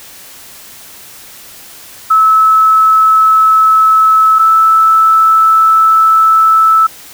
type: tone pair in turn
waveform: sine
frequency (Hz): 1300 / 1312.8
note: E6 / E6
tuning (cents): -24 / -8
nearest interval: unison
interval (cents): 16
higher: second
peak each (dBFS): -4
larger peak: neither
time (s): 2.1-4.39 / 4.39-6.87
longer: second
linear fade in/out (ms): 10
effects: white hiss -34 dBFS RMS until 7.13 s